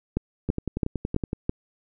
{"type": "two click trains", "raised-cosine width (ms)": 3, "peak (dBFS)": [-14, -10], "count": [10, 5], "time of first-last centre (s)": [[0.49, 1.331], [0.17, 1.495]], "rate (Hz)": [10.7, 3.02], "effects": []}